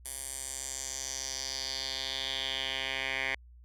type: tone with band-pass filter sweep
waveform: 10% pulse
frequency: 133.3 Hz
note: C3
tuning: 33 cents sharp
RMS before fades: -36 dBFS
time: 0.05-3.35 s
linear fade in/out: 5 ms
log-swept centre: 10000 to 2200 Hz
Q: 3.5
effects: added 60 Hz sine -51 dBFS peak until 3.64 s